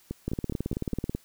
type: two click trains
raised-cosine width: 3 ms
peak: -19 / -16 dBFS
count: 5 / 17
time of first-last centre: 0.11-0.936 / 0.28-1.15 s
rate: 4.84 / 18.4 Hz
effects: white hiss -60 dBFS RMS until 1.24 s